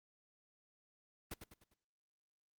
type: noise with echo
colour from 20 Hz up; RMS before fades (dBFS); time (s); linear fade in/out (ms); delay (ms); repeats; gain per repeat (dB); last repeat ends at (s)
pink; -44; 1.31-1.34; 5; 100; 4; -7; 1.74
effects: noise-tail reverb RT60 1.0 s tail -26 dB re dry + Opus 32 kbps